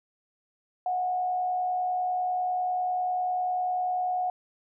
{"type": "tone with frequency modulation", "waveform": "sine", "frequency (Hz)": 730, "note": "F#5", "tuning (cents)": -24, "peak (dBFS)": -25, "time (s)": [0.86, 4.3], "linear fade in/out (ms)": 2, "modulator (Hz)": 70.1, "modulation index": 0.25, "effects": []}